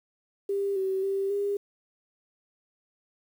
sine tone with pitch steps, 397.7 / 382.1 / 391.3 / 403.8 Hz, G4 / G4 / G4 / G#4, +25 / -44 / -3 / -49 cents, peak -25 dBFS, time 0.49-1.57 s, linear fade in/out 5 ms, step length 270 ms, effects 9-bit

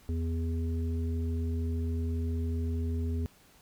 harmonic tone, 82.41 Hz, E2, in tune, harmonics 1 / 3 / 5, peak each -29 / -37 / -43 dBFS, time 0.09-3.26 s, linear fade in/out 0 ms, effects pink hiss -60 dBFS RMS until 3.61 s

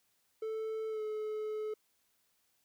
triangle tone with pitch glide, 440 to 429.5 Hz, A4 to A4, 0 to -42 cents, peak -33 dBFS, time 0.42-1.74 s, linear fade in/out 5 ms, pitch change -42 cents, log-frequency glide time 0.89-1.02 s, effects white hiss -75 dBFS RMS until 2.64 s

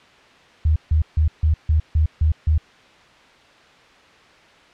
sine tone bursts, 77.78 Hz, D#2, in tune, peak -13 dBFS, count 8, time 0.65-2.58 s, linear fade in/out 5 ms, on 110 ms, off 150 ms, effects white hiss -49 dBFS RMS until 4.73 s + low-pass 3000 Hz 12 dB/octave

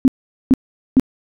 sine tone bursts, 261.6 Hz, C4, in tune, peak -6 dBFS, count 3, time 0.05-0.997 s, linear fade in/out 0 ms, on 29 ms, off 430 ms, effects none

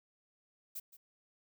violet noise with echo, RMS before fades -42 dBFS, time 0.75-0.8 s, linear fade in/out 10 ms, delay 170 ms, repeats 1, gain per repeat -15 dB, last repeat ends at 0.97 s, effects none

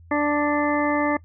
harmonic tone, 293.7 Hz, D4, in tune, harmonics 1 / 2 / 3 / 4 / 6 / 7, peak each -22 / -25 / -27 / -28 / -30 / -30 dBFS, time 0.11-1.17 s, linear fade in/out 5 ms, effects noise-tail reverb RT60 0.1 s tail -22 dB re dry + added 84 Hz sine -45 dBFS peak until 1.24 s

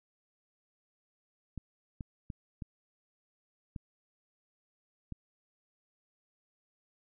clicks, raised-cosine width 5 ms, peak -27 dBFS, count 6, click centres 1.577 / 2.008 / 2.302 / 2.622 / 3.762 / 5.123 s, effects none

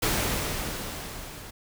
pink noise with level ramp, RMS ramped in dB -24 to -43 dBFS, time 0.02-1.51 s, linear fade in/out 10 ms, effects none

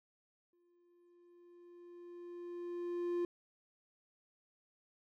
triangle tone with exponential growth, 349.2 Hz, F4, in tune, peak -30 dBFS, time 0.53-3.25 s, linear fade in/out 2 ms, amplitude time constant 590 ms, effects none

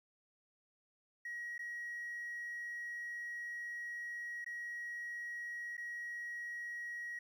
triangle tone with dropouts, 1902 Hz, A#6, 34 cents sharp, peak -38 dBFS, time 1.25-7.19 s, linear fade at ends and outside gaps 5 ms, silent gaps 1.58-1.591 / 4.445-4.462 / 5.769-5.778 s, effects tanh soft clip ceiling -37 dBFS + 13-bit

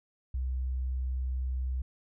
sine tone, 64 Hz, C2, 38 cents flat, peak -29 dBFS, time 0.34-1.82 s, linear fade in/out 5 ms, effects none

